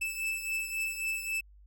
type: beating tone pair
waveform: 45% pulse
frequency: 2631 / 2634.7 Hz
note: E7 / E7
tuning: -4 / -2 cents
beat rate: 3.7 Hz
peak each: -33 / -38 dBFS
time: 0.01-1.41 s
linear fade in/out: 10 ms
effects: added 50 Hz sine -53 dBFS peak until 1.66 s